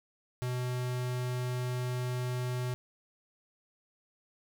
square tone, 125 Hz, B2, 21 cents sharp, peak -32 dBFS, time 0.42-2.74 s, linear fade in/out 0 ms, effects none

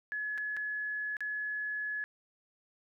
sine tone with dropouts, 1700 Hz, G#6, 40 cents sharp, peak -33 dBFS, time 0.12-2.04 s, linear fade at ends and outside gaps 0 ms, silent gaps 0.377-0.381 / 0.566-0.57 / 1.168-1.206 s, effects none

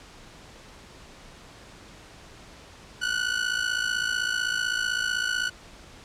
sawtooth ring-modulated tone, 1480 Hz, F#6, in tune, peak -18 dBFS, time 3.01-5.5 s, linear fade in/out 20 ms, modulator 27.9 Hz, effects pink hiss -48 dBFS RMS until 6.04 s + low-pass 7000 Hz 12 dB/octave

